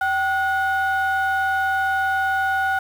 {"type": "tone pair together", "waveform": "sine", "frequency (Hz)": [771.3, 1456], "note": ["G5", "F#6"], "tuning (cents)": [-28, -28], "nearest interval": "major seventh", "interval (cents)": 1100, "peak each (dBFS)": -19, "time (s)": [0.01, 2.79], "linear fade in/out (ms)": 5, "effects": ["tanh soft clip ceiling -15 dBFS", "7-bit"]}